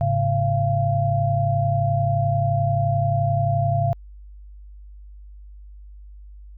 sine tone cluster, 105.7 / 137.2 / 686 Hz, G#2 / C#3 / F5, +31 / -17 / -31 cents, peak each -22 dBFS, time 0.01-3.93 s, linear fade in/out 0 ms, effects added 50 Hz sine -39 dBFS peak until 6.57 s

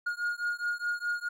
triangle beating tone pair, 1428 / 1432.8 Hz, F6 / F6, +38 / +44 cents, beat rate 4.8 Hz, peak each -31 dBFS, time 0.06-1.29 s, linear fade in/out 10 ms, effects none

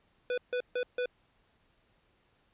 square tone bursts, 495 Hz, B4, 4 cents sharp, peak -30 dBFS, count 4, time 0.3-1.058 s, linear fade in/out 2 ms, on 77 ms, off 150 ms, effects pink hiss -70 dBFS RMS until 2.53 s + resampled to 8000 Hz

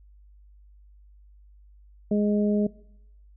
harmonic tone, 207.7 Hz, G#3, in tune, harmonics 1 / 2 / 3, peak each -21 / -27 / -31 dBFS, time 2.11-2.67 s, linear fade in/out 5 ms, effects noise-tail reverb RT60 0.8 s tail -22 dB re dry + added 50 Hz sine -50 dBFS peak until 3.36 s

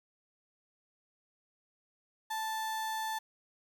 35% pulse tone, 880 Hz, A5, in tune, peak -32 dBFS, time 2.3-3.19 s, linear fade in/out 10 ms, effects 10-bit

